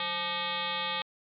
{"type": "tone with frequency modulation", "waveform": "sine", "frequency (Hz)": 2217, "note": "C#7", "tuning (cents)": 0, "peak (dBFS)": -29, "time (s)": [0, 1.02], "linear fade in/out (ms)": 2, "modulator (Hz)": 338, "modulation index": 4.8, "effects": ["MP3 96 kbps"]}